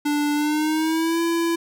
square tone with pitch glide, 293.7 to 335.4 Hz, D4 to E4, 0 to +30 cents, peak -20 dBFS, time 0.05-1.56 s, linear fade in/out 10 ms, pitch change +230 cents, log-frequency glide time 0.34-1.21 s, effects none

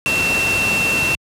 sine tone in noise, 2700 Hz, E7, 41 cents sharp, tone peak -16 dBFS, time 0.06-1.15 s, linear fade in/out 0 ms, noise pink, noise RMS -22 dBFS, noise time 0.06-1.15 s, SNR +3 dB, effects high-pass 80 Hz 12 dB/octave + low-pass 12000 Hz 12 dB/octave

